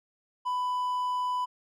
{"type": "tone", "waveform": "triangle", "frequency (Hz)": 996, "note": "B5", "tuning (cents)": 14, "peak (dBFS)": -25, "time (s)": [0.45, 1.46], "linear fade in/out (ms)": 20, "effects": []}